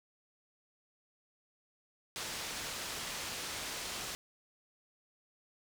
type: low-pass noise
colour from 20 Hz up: white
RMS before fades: -41 dBFS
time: 2.16-4.15 s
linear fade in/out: 0 ms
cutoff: 6500 Hz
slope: 12 dB/octave
effects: none